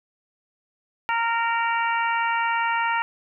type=harmonic tone; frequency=462.4 Hz; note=A#4; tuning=14 cents flat; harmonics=2 / 3 / 4 / 5 / 6; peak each=-23 / -27 / -29 / -31 / -33 dBFS; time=1.09-3.02 s; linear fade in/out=0 ms; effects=none